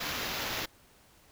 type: noise with sample-and-hold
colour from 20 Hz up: blue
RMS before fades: -35 dBFS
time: 0-0.66 s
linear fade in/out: 10 ms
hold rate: 8820 Hz
effects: pink hiss -61 dBFS RMS until 1.31 s